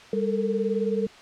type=tone cluster; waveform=sine; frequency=199.8 / 440.3 / 459 Hz; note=G3 / A4 / A#4; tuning=+33 / +1 / -27 cents; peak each=-27 dBFS; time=0.13-1.07 s; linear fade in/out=2 ms; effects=white hiss -47 dBFS RMS until 1.21 s + low-pass 4000 Hz 12 dB/octave